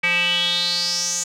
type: tone with band-pass filter sweep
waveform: square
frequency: 175.2 Hz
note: F3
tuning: 6 cents sharp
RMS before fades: -21 dBFS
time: 0.03-1.24 s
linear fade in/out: 10 ms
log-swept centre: 2300 to 6900 Hz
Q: 7.1
effects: none